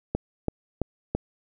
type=click train; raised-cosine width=2 ms; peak=-11 dBFS; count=4; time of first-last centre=0.15-1.15 s; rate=3 Hz; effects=none